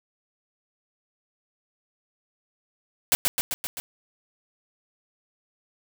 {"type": "noise with echo", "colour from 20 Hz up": "white", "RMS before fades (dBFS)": -19, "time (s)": [3.12, 3.15], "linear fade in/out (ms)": 0, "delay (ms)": 130, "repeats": 5, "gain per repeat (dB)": -3, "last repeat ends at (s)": 3.8, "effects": []}